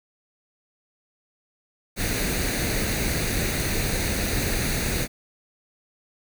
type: noise with comb filter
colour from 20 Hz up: pink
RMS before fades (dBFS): -25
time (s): 1.96-5.08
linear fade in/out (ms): 50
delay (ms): 0.47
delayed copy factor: +0.6
effects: none